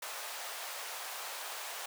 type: high-pass noise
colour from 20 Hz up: pink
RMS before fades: -42 dBFS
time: 0.02-1.86 s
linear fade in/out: 5 ms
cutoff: 610 Hz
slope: 24 dB/octave
effects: none